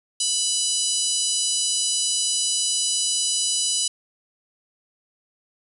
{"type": "harmonic tone with a mistuned harmonic", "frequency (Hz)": 987.8, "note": "B5", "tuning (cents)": 0, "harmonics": [3, 4, 5, 6, 7, 8, 9, 10], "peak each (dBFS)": [-29, -29, -29, -29, -29, -29, -29, -29], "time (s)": [0.2, 3.88], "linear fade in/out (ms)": 5, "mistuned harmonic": 4, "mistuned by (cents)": 17, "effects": ["9-bit"]}